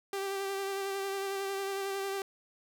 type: tone with vibrato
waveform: sawtooth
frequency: 392 Hz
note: G4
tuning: in tune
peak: -29 dBFS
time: 0.13-2.22 s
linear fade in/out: 2 ms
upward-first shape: sine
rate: 11 Hz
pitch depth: 21 cents each way
effects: none